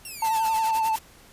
5% pulse linear sweep, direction down, 2794 to 554.4 Hz, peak -27 dBFS, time 0.05-0.71 s, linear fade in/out 2 ms
triangle tone with vibrato, 887 Hz, A5, 14 cents sharp, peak -19 dBFS, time 0.22-0.96 s, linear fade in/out 5 ms, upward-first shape sine, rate 11 Hz, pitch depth 26 cents each way
white noise with tremolo, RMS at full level -34 dBFS, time 0.24-0.99 s, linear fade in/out 5 ms, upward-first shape sine, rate 10 Hz, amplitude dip 100%
effects pink hiss -52 dBFS RMS until 1.32 s + resampled to 32000 Hz

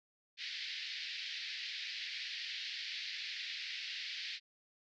white band-pass noise, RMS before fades -43 dBFS, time 0.37-4.4 s, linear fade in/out 50 ms, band 1800 to 4800 Hz, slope 48 dB/octave, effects none

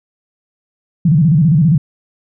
sine tone with vibrato, 157 Hz, D#3, 16 cents sharp, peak -7 dBFS, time 1.05-1.78 s, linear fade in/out 5 ms, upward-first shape square, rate 15 Hz, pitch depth 170 cents each way, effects none

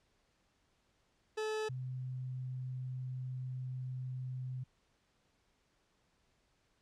40% pulse / sine tone pair in turn, 432.5 / 128.1 Hz, A4 / C3, -30 / -36 cents, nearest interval octave + major sixth, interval 2106 cents, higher first, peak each -34 / -38 dBFS, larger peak first, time 1.37-1.69 / 1.69-4.64 s, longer second, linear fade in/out 10 ms, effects pink hiss -75 dBFS RMS until 6.81 s + low-pass 7000 Hz 12 dB/octave

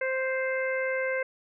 harmonic tone, 523.3 Hz, C5, in tune, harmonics 1 / 2 / 3 / 4 / 5, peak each -28 / -41 / -33 / -33 / -45 dBFS, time 0.01-1.23 s, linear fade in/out 5 ms, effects none

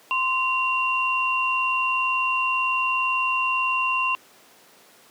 sine tone pair together, 1040 / 2759 Hz, C6 / F7, -11 / -22 cents, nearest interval octave + perfect fourth, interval 1689 cents, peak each -23 dBFS, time 0.11-4.15 s, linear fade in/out 0 ms, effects pink hiss -52 dBFS RMS until 5.1 s + high-pass 300 Hz 12 dB/octave

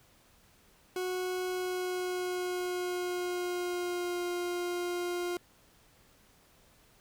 40% pulse tone with pitch glide, 366.5 to 353 Hz, F#4 to F4, -16 to +19 cents, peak -31 dBFS, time 0.96-5.37 s, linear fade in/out 2 ms, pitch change -65 cents, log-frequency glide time 1.45-4.23 s, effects pink hiss -63 dBFS RMS until 7 s

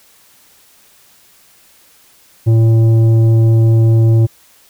triangle tone with tanh clipping, 113.1 Hz, A2, 48 cents sharp, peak -8 dBFS, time 2.46-4.27 s, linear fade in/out 20 ms, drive 13 dB, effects white hiss -48 dBFS RMS until 4.69 s

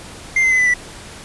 triangle tone with pitch steps, 2097 / 2063 / 2030 / 1997.7 / 1965.6 Hz, C7 / C7 / B6 / B6 / B6, +3 / -25 / +47 / +19 / -9 cents, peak -10 dBFS, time 0.36-0.74 s, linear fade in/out 5 ms, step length 76 ms, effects pink hiss -36 dBFS RMS until 1.24 s + resampled to 24000 Hz

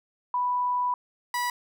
sine / 30% pulse tone pair in turn, 987.8 / 977 Hz, B5 / B5, 0 / -19 cents, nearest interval unison, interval 19 cents, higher first, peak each -23 dBFS, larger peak neither, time 0.34-0.94 / 1.34-1.5 s, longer first, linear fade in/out 2 ms, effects none

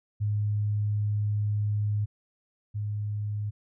sine tone pair in turn, 104.4 / 104.4 Hz, G#2 / G#2, +10 / +10 cents, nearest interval unison, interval 0 cents, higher neither, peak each -24 / -28 dBFS, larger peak first, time 0.2-2.06 / 2.74-3.51 s, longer first, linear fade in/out 20 ms, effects none

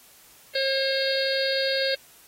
harmonic tone with a mistuned harmonic, 538 Hz, C5, 48 cents sharp, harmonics 1 / 3 / 4 / 5 / 6 / 7 / 8 / 9, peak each -25 / -30 / -36 / -37 / -38 / -32 / -30 / -32 dBFS, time 0.55-1.95 s, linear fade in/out 5 ms, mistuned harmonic 9, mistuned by -36 cents, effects white hiss -53 dBFS RMS until 2.27 s + AAC 48 kbps

